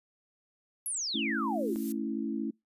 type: exponential sweep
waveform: sine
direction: down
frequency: 11460 to 314 Hz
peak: -31 dBFS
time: 0.86-1.76 s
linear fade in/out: 0 ms
type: chord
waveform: sine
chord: A major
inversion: none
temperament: equal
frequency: 220 / 277.2 / 329.6 Hz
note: A3 / C#4 / E4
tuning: 0 / 0 / 0 cents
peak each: -34 / -35 / -36 dBFS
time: 1.14-2.51 s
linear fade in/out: 10 ms
type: noise with exponential growth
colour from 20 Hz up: violet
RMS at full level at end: -39 dBFS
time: 1.18-1.92 s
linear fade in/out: 0 ms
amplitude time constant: 160 ms
effects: noise-tail reverb RT60 0.2 s tail -26 dB re dry + resampled to 32000 Hz